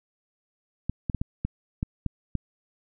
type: clicks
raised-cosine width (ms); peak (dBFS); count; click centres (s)
5; -14; 8; 0.896 / 1.098 / 1.147 / 1.215 / 1.45 / 1.829 / 2.063 / 2.353
effects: none